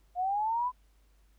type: linear sweep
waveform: sine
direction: up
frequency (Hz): 704 to 1018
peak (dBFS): -27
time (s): 0.15-0.72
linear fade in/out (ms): 50
effects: added 50 Hz sine -61 dBFS peak until 1.38 s + pink hiss -72 dBFS RMS until 1.38 s